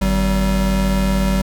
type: tone pair together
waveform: square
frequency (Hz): 50.7 / 191.4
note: G#1 / G3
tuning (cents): -41 / -41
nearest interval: octave + major seventh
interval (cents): 2300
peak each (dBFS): -18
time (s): 0.01-1.42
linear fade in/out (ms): 10
effects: none